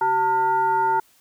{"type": "tone with frequency modulation", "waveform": "sine", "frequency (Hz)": 901, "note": "A5", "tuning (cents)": 41, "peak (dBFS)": -17, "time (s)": [0.01, 1], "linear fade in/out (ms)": 5, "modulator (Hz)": 518, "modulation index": 0.58, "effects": ["white hiss -58 dBFS RMS until 1.2 s"]}